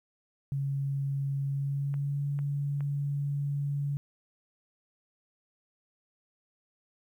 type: tone with pitch glide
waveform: sine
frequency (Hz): 138.59 to 142.32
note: C#3 to C#3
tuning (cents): 0 to +46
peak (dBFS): -28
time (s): 0.52-3.97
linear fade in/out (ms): 0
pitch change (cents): +46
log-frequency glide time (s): 1.46-2.23
type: clicks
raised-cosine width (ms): 0.5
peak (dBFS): -33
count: 3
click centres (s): 1.941 / 2.39 / 2.807
effects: 11-bit